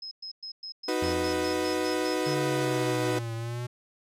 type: tone bursts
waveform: sine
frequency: 5130 Hz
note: E8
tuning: 48 cents flat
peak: -36 dBFS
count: 12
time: 0.02-2.346 s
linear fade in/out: 5 ms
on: 93 ms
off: 110 ms
type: chord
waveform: 35% pulse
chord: B major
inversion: first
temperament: equal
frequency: 311.1 / 370 / 493.9 Hz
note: D#4 / F#4 / B4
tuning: 0 / 0 / 0 cents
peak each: -29 dBFS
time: 0.88-3.19 s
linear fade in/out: 5 ms
type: tone with exponential decay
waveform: sawtooth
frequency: 86.6 Hz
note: F2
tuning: 14 cents flat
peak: -27 dBFS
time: 1.02-2.77 s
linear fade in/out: 5 ms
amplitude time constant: 380 ms
type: exponential two-way sweep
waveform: square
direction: down then up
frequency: 146.83 to 113.6 to 123.1 Hz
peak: -32 dBFS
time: 2.26-3.67 s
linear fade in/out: 10 ms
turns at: 3.34 s
effects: low-pass 12000 Hz 12 dB/octave